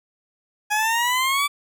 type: exponential sweep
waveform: 20% pulse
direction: up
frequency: 830.6 to 1164 Hz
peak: -14 dBFS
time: 0.7-1.48 s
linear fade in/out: 20 ms
effects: none